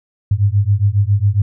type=beating tone pair; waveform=sine; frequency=98 / 105.3 Hz; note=G2 / G#2; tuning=0 / +24 cents; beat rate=7.3 Hz; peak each=-14 dBFS; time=0.31-1.42 s; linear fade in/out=5 ms; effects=none